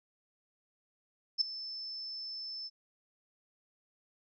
sine tone with ADSR envelope, 5274 Hz, E8, in tune, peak -22 dBFS, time 1.38-2.7 s, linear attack 33 ms, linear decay 3 ms, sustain -17 dB, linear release 36 ms, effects none

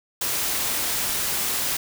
white noise, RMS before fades -25 dBFS, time 0.21-1.77 s, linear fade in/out 5 ms, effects none

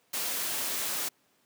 white noise, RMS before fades -32 dBFS, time 0.13-1.09 s, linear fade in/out 10 ms, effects pink hiss -68 dBFS RMS until 1.45 s + high-pass 200 Hz 12 dB/octave

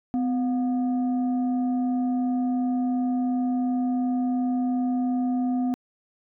sine tone pair together, 253 / 716.2 Hz, B3 / F5, +42 / +43 cents, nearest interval octave + tritone, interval 1801 cents, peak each -21 / -32 dBFS, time 0.14-5.74 s, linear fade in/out 0 ms, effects tanh soft clip ceiling -17 dBFS

